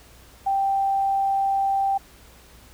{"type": "tone", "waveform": "sine", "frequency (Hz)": 784, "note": "G5", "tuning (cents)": 0, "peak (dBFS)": -19, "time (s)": [0.46, 1.98], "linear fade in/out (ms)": 10, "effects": ["added 60 Hz sine -52 dBFS peak until 2.73 s", "pink hiss -51 dBFS RMS until 2.73 s"]}